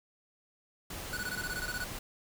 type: noise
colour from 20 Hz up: pink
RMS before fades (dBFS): -41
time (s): 0.9-1.99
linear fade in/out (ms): 5
type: tone bursts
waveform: square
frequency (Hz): 1474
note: F#6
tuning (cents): -7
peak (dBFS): -35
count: 12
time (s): 1.13-1.841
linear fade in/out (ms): 2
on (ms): 40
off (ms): 21
effects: none